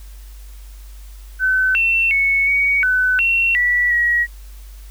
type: tone with pitch steps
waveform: sine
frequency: 1521 / 2698 / 2209 / 2244 / 1506 / 2723 / 1950 / 1909 Hz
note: F#6 / E7 / C#7 / C#7 / F#6 / F7 / B6 / A#6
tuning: +47 / +40 / -7 / +21 / +30 / -44 / -23 / +41 cents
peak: -13 dBFS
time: 1.39-4.27 s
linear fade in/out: 50 ms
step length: 360 ms
effects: added 49 Hz sine -34 dBFS peak until 4.9 s + white hiss -49 dBFS RMS until 4.9 s